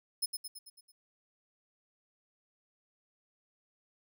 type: tone with echo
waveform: 15% pulse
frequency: 5180 Hz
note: E8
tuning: 31 cents flat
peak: -24 dBFS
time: 0.22-0.26 s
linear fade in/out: 10 ms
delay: 110 ms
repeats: 6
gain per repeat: -5 dB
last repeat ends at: 0.92 s
effects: none